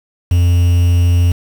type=tone with quantisation; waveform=triangle; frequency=87.31 Hz; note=F2; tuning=in tune; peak=-6 dBFS; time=0.31-1.32 s; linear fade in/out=5 ms; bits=5; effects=none